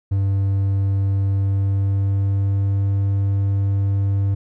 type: tone with pitch glide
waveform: triangle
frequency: 98 to 98.85 Hz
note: G2 to G2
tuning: 0 to +15 cents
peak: -14 dBFS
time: 0.11-4.35 s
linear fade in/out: 10 ms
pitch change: +15 cents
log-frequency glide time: 1.41-2.84 s
effects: none